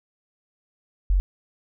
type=tone; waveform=sine; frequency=46.25 Hz; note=F#1; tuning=in tune; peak=-16 dBFS; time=1.1-1.2 s; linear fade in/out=0 ms; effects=none